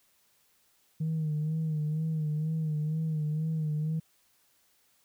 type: tone with vibrato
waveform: sine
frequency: 155.56 Hz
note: D#3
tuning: in tune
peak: -26 dBFS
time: 1-4 s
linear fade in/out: 10 ms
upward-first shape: sine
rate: 2.1 Hz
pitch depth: 53 cents each way
effects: tanh soft clip ceiling -25 dBFS + white hiss -68 dBFS RMS until 5.04 s